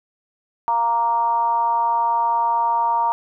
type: tone with frequency modulation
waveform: sine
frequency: 932.3 Hz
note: A#5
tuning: in tune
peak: -16 dBFS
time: 0.68-3.12 s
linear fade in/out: 0 ms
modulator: 236 Hz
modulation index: 0.55
effects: none